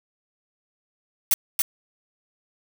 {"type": "noise with echo", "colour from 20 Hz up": "blue", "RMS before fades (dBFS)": -18, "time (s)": [1.31, 1.34], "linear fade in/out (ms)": 2, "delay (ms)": 280, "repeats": 1, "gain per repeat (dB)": -3, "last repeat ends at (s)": 1.62, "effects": []}